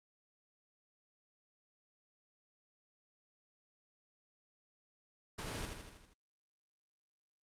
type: noise with echo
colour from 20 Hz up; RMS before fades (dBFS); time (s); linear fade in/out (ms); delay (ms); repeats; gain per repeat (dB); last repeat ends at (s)
pink; -42; 5.38-5.66; 10; 80; 6; -4; 6.14
effects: low-pass 9000 Hz 12 dB/octave + Opus 48 kbps